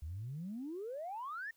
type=exponential sweep; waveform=sine; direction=up; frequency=71.2 to 1864.7 Hz; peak=-39 dBFS; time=0.02-1.51 s; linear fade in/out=5 ms; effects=tanh soft clip ceiling -35 dBFS + white hiss -73 dBFS RMS until 1.56 s